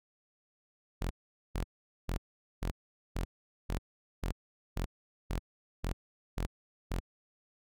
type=tone bursts; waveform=sawtooth; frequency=43.91 Hz; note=F1; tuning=10 cents sharp; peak=-28 dBFS; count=12; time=1.01-7.002 s; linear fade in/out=10 ms; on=96 ms; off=440 ms; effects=none